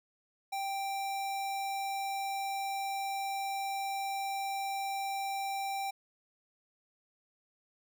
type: tone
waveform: square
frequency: 785 Hz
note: G5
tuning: 2 cents sharp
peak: -34 dBFS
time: 0.52-5.91 s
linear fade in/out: 10 ms
effects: none